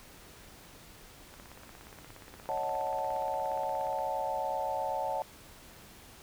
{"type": "click train", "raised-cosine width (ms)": 0.5, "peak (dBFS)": -34, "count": 46, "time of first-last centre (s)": [1.34, 3.987], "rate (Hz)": 17}
{"type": "chord", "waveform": "sine", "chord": "D# half-diminished seventh", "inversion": "third", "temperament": "equal", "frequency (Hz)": [554.4, 622.3, 740, 880], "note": ["C#5", "D#5", "F#5", "A5"], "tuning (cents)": [0, 0, 0, 0], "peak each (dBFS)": [-37, -38, -36, -34], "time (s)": [2.49, 5.22], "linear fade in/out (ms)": 0}
{"effects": ["pink hiss -53 dBFS RMS until 6.22 s"]}